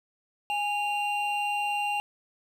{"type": "tone pair together", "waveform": "triangle", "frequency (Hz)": [824.4, 2773], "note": ["G#5", "F7"], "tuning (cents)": [-13, -13], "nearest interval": "octave + major sixth", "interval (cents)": 2100, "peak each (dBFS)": [-26, -29], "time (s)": [0.5, 2], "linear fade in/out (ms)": 0, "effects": []}